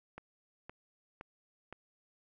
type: click train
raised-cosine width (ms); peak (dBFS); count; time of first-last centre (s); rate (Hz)
0.5; -30; 4; 0.18-1.726; 1.94
effects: none